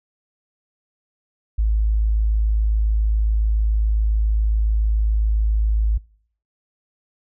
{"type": "tone", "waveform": "sine", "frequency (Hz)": 53.6, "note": "A1", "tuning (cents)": -45, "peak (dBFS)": -15, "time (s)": [1.58, 5.98], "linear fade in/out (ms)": 10, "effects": ["noise-tail reverb RT60 0.6 s tail -25 dB re dry"]}